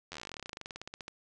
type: slowing click train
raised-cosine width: 0.2 ms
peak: -24 dBFS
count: 30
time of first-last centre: 0.12-1.081 s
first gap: 11 ms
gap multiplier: 1.07
effects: resampled to 22050 Hz